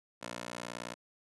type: tone with high-pass filter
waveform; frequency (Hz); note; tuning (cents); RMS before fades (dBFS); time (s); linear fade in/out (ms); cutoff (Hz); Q
15% pulse; 59.2; A#1; +27; -43; 0.21-0.95; 20; 380; 0.52
effects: resampled to 24000 Hz